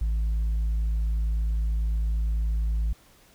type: tone with tanh clipping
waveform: triangle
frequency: 54.5 Hz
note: A1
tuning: 16 cents flat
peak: -23 dBFS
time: 0.01-2.93 s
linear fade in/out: 5 ms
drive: 7 dB
effects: pink hiss -57 dBFS RMS until 3.34 s